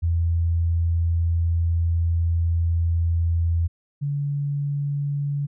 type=tone pair in turn; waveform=sine; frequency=84 / 142.95 Hz; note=E2 / D3; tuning=+33 / -46 cents; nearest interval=major sixth; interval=921 cents; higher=second; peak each=-18 / -22 dBFS; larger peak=first; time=0.02-3.68 / 4.01-5.47 s; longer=first; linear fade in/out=20 ms; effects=none